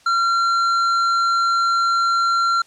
triangle tone with hard clipping, 1370 Hz, F6, 34 cents flat, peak -17 dBFS, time 0.06-2.62 s, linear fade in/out 5 ms, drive 12 dB, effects white hiss -52 dBFS RMS until 2.66 s + low-pass 7000 Hz 12 dB/octave

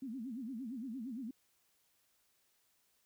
sine tone with vibrato, 243.7 Hz, B3, 23 cents flat, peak -40 dBFS, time 0.02-1.31 s, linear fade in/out 5 ms, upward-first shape sine, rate 8.7 Hz, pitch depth 220 cents each way, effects white hiss -75 dBFS RMS until 3.05 s

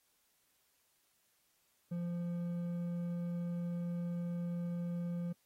sine tone with hard clipping, 173.2 Hz, F3, 14 cents flat, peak -37 dBFS, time 1.91-5.33 s, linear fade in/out 10 ms, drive 5 dB, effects white hiss -75 dBFS RMS until 5.45 s + AAC 48 kbps

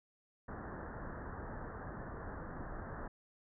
pink low-pass noise, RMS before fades -45 dBFS, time 0.48-3.08 s, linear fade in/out 5 ms, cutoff 1800 Hz, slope 96 dB/octave, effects none

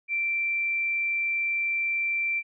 sine tone, 2349 Hz, D7, in tune, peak -24 dBFS, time 0.08-2.43 s, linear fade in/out 50 ms, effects none

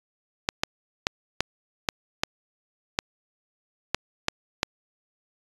clicks, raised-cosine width 0.2 ms, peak -4 dBFS, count 10, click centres 0.489 / 0.635 / 1.069 / 1.406 / 1.888 / 2.235 / 2.989 / 3.946 / 4.284 / 4.631 s, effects resampled to 24000 Hz

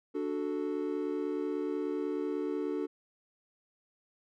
triangle chord, D major, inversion none, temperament equal, 293.7 / 370 / 440 Hz, D4 / F#4 / A4, 0 / 0 / 0 cents, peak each -33 / -34 / -34 dBFS, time 0.14-2.87 s, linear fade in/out 20 ms, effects none

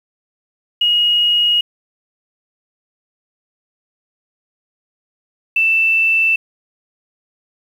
sine tone pair in turn, 2883 / 2659 Hz, F#7 / E7, -46 / +14 cents, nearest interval minor second, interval 140 cents, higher first, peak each -11 dBFS, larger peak neither, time 0.81-1.61 / 5.56-6.36 s, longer neither, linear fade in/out 5 ms, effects 7-bit

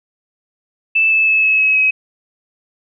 sine tone with pitch steps, 2637 / 2619 / 2601 / 2583 / 2565 / 2547 Hz, E7 / E7 / E7 / E7 / E7 / D#7, 0 / -12 / -24 / -36 / -48 / +40 cents, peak -10 dBFS, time 0.95-1.91 s, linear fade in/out 10 ms, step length 160 ms, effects none

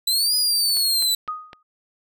sawtooth exponential two-way sweep, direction up then down, 3951 to 4978 to 3951 Hz, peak -15 dBFS, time 0.07-1.15 s, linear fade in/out 5 ms, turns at 0.35 s
click train, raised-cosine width 0.3 ms, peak -22 dBFS, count 4, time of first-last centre 0.77-1.531 s, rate 3.94 Hz
sine tone with exponential decay, 1244.5 Hz, D#6, in tune, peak -22 dBFS, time 1.28-1.63 s, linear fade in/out 5 ms, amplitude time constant 75 ms
effects none

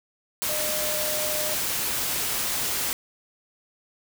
sine tone in noise, 609 Hz, D#5, 37 cents flat, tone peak -31 dBFS, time 0.49-1.54 s, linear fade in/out 0 ms, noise white, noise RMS -27 dBFS, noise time 0.42-2.93 s, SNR -7 dB, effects none

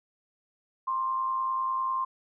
sine tone with amplitude modulation, 1053 Hz, C6, 11 cents sharp, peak -24 dBFS, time 0.87-2.05 s, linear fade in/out 10 ms, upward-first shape sine, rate 110 Hz, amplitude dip 45%, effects none

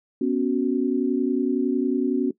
sine chord, B suspended second, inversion none, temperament just, 246.9 / 277.8 / 370.4 Hz, B3 / C#4 / F#4, 0 / +4 / +2 cents, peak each -24 / -23 / -25 dBFS, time 0.21-2.31 s, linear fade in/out 5 ms, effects noise-tail reverb RT60 0.1 s tail -19 dB re dry

